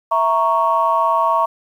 sine chord, A# diminished, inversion second, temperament equal, 659.3 / 932.3 / 1108.7 Hz, E5 / A#5 / C#6, 0 / 0 / 0 cents, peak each -19 / -17 / -16 dBFS, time 0.11-1.46 s, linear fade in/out 10 ms, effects tanh soft clip ceiling -4 dBFS + 8-bit

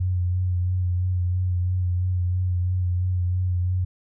sine tone with vibrato, 90.4 Hz, F#2, 40 cents flat, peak -20 dBFS, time 0-3.85 s, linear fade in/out 10 ms, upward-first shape sine, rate 3 Hz, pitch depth 29 cents each way, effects none

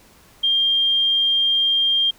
sine tone, 3199 Hz, G7, 34 cents sharp, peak -15 dBFS, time 0.43-2.11 s, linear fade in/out 10 ms, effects pink hiss -51 dBFS RMS until 2.18 s

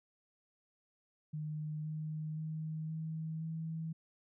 sine tone with pitch steps, 153 / 155.05 / 157.12 / 159.22 / 161.35 Hz, D#3 / D#3 / D#3 / D#3 / E3, -29 / -6 / +17 / +40 / -37 cents, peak -37 dBFS, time 1.33-3.93 s, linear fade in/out 10 ms, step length 520 ms, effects none

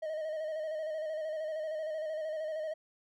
triangle tone with vibrato, 625 Hz, D#5, 8 cents sharp, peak -32 dBFS, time 0.02-2.74 s, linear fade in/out 10 ms, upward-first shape square, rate 13 Hz, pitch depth 37 cents each way, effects none

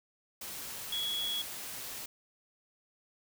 sine tone in noise, 3349 Hz, G#7, 14 cents sharp, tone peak -32 dBFS, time 0.92-1.42 s, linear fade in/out 5 ms, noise white, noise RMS -42 dBFS, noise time 0.41-2.06 s, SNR +7 dB, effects none

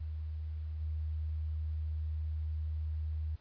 sine tone with level steps, 77.78 Hz, D#2, in tune, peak -36 / -33 dBFS, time 0-3.36 s, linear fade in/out 10 ms, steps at 0.8 s, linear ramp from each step 20 ms, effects pink hiss -67 dBFS RMS until 3.4 s + resampled to 11025 Hz

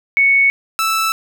sine / sawtooth tone pair in turn, 2217 / 1318.2 Hz, C#7 / E6, 0 / 0 cents, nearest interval major sixth, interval 900 cents, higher first, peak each -9 / -11 dBFS, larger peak first, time 0.17-0.5 / 0.79-1.12 s, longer neither, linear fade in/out 0 ms, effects none

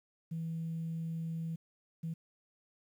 sine tone bursts at uneven times, 163.7 Hz, E3, 12 cents flat, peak -34 dBFS, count 2, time 0.31-1.56 / 2.03-2.14 s, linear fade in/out 10 ms, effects tanh soft clip ceiling -31 dBFS + 11-bit

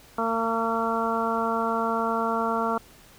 harmonic tone, 227.4 Hz, A#3, 43 cents flat, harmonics 1 / 2 / 3 / 4 / 5 / 6, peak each -30 / -30 / -30 / -30 / -30 / -30 dBFS, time 0.18-2.78 s, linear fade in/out 5 ms, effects pink hiss -52 dBFS RMS until 3.18 s

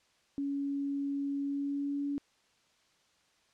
sine tone with pitch glide, 280.4 to 284.3 Hz, C#4 to C#4, +20 to +44 cents, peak -31 dBFS, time 0.38-2.18 s, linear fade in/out 0 ms, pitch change +24 cents, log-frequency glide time 1.41-2.07 s, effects white hiss -69 dBFS RMS until 3.53 s + low-pass 6000 Hz 12 dB/octave

